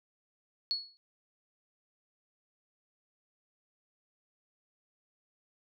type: tone with exponential decay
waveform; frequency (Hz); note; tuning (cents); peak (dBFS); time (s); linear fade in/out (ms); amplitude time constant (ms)
sine; 4368; C#8; -26; -26; 0.71-0.97; 0; 55
effects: none